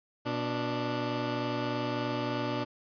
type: tone pair together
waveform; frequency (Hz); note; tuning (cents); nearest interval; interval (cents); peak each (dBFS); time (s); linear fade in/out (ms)
15% pulse; 122.14 / 293.7; B2 / D4; -19 / 0; octave + minor third; 1519; -27 / -26; 0.25-2.65; 20
effects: resampled to 11025 Hz